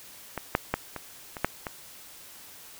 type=clicks; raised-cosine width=0.5 ms; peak=-16 / -6 / -9 / -19 / -21 / -7 / -17 dBFS; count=7; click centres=0.377 / 0.551 / 0.74 / 0.963 / 1.368 / 1.446 / 1.668 s; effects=white hiss -48 dBFS RMS until 2.79 s